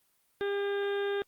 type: harmonic tone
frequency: 401.9 Hz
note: G4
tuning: 43 cents sharp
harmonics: 1 / 2 / 3 / 4 / 5 / 6 / 7 / 8 / 9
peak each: -29 / -42 / -46 / -39 / -50 / -52 / -53 / -51 / -47 dBFS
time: 0.41-1.22 s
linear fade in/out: 0 ms
effects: white hiss -71 dBFS RMS until 1.27 s + Opus 32 kbps